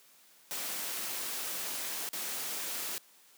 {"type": "noise with dropouts", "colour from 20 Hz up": "white", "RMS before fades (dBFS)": -37, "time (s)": [0.51, 2.98], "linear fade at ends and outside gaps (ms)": 0, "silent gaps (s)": [2.09, 2.132], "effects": ["white hiss -61 dBFS RMS until 3.37 s", "high-pass 200 Hz 12 dB/octave"]}